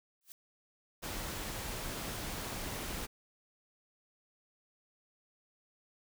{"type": "noise with exponential growth", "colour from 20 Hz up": "blue", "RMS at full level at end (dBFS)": -46, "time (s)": [0.21, 0.32], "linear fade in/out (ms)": 0, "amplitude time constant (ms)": 22}
{"type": "noise", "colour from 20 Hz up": "pink", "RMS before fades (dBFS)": -40, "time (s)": [1.02, 3.07], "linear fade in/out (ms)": 20}
{"effects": []}